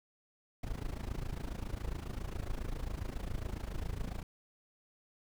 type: noise with amplitude modulation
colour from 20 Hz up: brown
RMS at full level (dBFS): -35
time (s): 0.63-4.23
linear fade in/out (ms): 5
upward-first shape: sine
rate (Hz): 27.3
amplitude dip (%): 85
effects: none